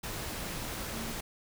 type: tone in noise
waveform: sine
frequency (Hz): 226.5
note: A#3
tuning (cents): -50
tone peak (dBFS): -41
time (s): 0.92-1.13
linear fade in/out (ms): 10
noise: pink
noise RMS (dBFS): -38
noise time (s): 0.03-1.21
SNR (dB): -6
effects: none